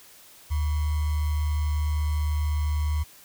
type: tone with sample-and-hold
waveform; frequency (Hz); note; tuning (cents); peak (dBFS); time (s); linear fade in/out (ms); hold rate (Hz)
sine; 75.5; D2; +48; -22; 0.5-3.04; 20; 1050
effects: white hiss -51 dBFS RMS until 3.24 s